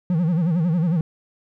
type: tone with vibrato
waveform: triangle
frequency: 168.6 Hz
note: E3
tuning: 39 cents sharp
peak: -15 dBFS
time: 0.1-1.01 s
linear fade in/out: 2 ms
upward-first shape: sine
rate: 11 Hz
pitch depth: 150 cents each way
effects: none